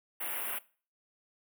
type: band-stop noise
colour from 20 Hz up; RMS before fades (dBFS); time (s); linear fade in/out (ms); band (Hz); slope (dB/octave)
white; -36; 0.2-0.59; 10; 3000 to 10000; 48
effects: noise-tail reverb RT60 0.4 s tail -20 dB re dry + high-pass 400 Hz 12 dB/octave